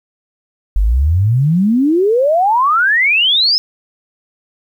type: exponential sweep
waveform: sine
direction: up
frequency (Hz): 45.44 to 5260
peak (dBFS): -9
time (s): 0.76-3.58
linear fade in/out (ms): 0
effects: 8-bit